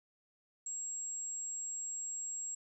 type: tone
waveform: sine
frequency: 7600 Hz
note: A#8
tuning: 33 cents sharp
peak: -38 dBFS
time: 0.66-2.55 s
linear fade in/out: 5 ms
effects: none